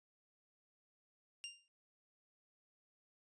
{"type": "tone with exponential decay", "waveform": "sawtooth", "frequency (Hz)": 2794, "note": "F7", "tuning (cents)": 0, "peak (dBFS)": -38, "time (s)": [1.44, 1.68], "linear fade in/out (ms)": 0, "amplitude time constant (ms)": 52, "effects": ["noise-tail reverb RT60 0.1 s tail -24 dB re dry", "resampled to 22050 Hz"]}